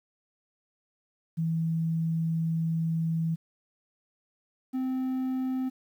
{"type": "tone pair in turn", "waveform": ["sine", "triangle"], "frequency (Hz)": [163.3, 259.2], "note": ["E3", "C4"], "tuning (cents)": [-16, -16], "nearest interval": "minor sixth", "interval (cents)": 800, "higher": "second", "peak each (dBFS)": -25, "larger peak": "neither", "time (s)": [[1.37, 3.36], [4.73, 5.7]], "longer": "first", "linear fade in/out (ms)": 20, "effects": ["10-bit"]}